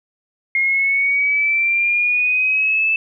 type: exponential sweep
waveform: sine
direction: up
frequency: 2138 to 2637 Hz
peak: -14 dBFS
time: 0.55-2.96 s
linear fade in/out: 2 ms
effects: none